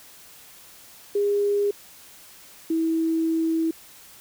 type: tone pair in turn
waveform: sine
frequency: 407.3 / 324.9 Hz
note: G#4 / E4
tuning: -34 / -25 cents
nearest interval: major third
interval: 391 cents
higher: first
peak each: -19 / -20 dBFS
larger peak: first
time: 1.15-1.71 / 2.7-3.71 s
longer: second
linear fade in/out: 5 ms
effects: white hiss -48 dBFS RMS until 4.2 s